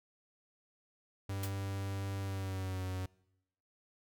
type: tone with pitch glide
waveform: 45% pulse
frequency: 98 to 92.98 Hz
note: G2 to F#2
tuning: 0 to +9 cents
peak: -36 dBFS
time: 1.29-3.06 s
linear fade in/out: 5 ms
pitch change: -91 cents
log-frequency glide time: 2.21-2.83 s
type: noise with exponential decay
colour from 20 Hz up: white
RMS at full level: -37 dBFS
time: 1.43-1.54 s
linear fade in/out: 5 ms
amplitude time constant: 23 ms
effects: noise-tail reverb RT60 0.9 s tail -24 dB re dry